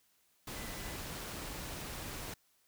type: tone in noise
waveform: sine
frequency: 1996 Hz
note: B6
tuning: 18 cents sharp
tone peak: -53 dBFS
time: 0.56-0.96 s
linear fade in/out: 5 ms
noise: pink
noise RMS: -43 dBFS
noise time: 0.47-2.34 s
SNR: -13 dB
effects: white hiss -72 dBFS RMS until 2.67 s